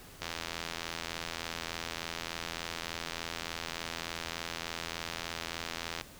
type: click train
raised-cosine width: 0.2 ms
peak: -18 dBFS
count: 484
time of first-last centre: 0.22-6.011 s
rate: 83.4 Hz
effects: pink hiss -52 dBFS RMS until 6.19 s